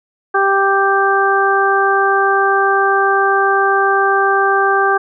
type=harmonic tone; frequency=392.5 Hz; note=G4; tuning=2 cents sharp; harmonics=1 / 2 / 3 / 4; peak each=-16 / -16 / -16 / -16 dBFS; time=0.34-4.98 s; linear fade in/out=10 ms; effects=none